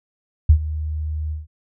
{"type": "tone with ADSR envelope", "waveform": "sine", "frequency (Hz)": 77, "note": "D#2", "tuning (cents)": -17, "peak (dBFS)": -5, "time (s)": [0.49, 1.47], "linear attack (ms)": 7, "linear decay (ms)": 82, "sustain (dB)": -17, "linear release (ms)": 160, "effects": []}